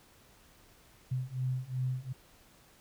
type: beating tone pair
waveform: sine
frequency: 126.9 / 129.6 Hz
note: B2 / C3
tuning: +47 / -16 cents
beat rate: 2.7 Hz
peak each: -35 / -34 dBFS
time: 1.11-2.13 s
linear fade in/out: 10 ms
effects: pink hiss -61 dBFS RMS until 2.8 s